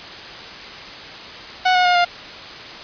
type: tone with pitch steps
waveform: sawtooth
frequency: 739 / 726.7 / 714.7 / 702.8 Hz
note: F#5 / F#5 / F5 / F5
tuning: -2 / -31 / +40 / +11 cents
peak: -9 dBFS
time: 1.65-2.05 s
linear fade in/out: 10 ms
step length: 100 ms
effects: white hiss -34 dBFS RMS until 2.83 s + resampled to 11025 Hz